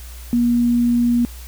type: tone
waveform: sine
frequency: 239.2 Hz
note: A#3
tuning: 45 cents sharp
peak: -13 dBFS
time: 0.33-1.25 s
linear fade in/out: 0 ms
effects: added 60 Hz sine -33 dBFS peak until 1.47 s + white hiss -42 dBFS RMS until 1.47 s